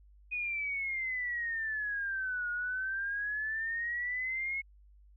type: exponential two-way sweep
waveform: sine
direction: down then up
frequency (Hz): 2489 to 1436 to 2188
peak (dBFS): -32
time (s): 0.31-4.62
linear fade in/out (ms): 20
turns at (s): 2.5
effects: added 50 Hz sine -56 dBFS peak until 5.16 s